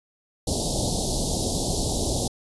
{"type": "band-stop noise", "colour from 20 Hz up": "pink", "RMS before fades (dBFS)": -25, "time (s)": [0.47, 2.28], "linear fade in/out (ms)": 5, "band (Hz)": [800, 3700], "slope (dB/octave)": 48, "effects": ["resampled to 24000 Hz"]}